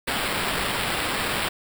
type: noise with sample-and-hold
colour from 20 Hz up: white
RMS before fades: -26 dBFS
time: 0.07-1.49 s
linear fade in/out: 10 ms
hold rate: 6300 Hz
effects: none